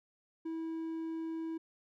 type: tone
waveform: triangle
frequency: 325.1 Hz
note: E4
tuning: 24 cents flat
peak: -34 dBFS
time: 0.45-1.58 s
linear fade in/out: 10 ms
effects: none